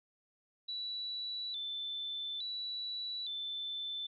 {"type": "tone with vibrato", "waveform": "sine", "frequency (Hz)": 3729, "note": "A#7", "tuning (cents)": 0, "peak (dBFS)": -37, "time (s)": [0.68, 4.07], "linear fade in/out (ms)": 10, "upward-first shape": "square", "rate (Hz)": 0.58, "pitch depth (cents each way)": 95, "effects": []}